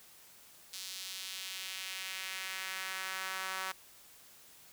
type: tone with high-pass filter sweep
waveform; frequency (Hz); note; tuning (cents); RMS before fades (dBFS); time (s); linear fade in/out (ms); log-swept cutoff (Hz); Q
sawtooth; 188.9; F#3; +36; -41; 0.73-3.72; 5; 4300 to 1200; 1.4
effects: white hiss -58 dBFS RMS until 4.72 s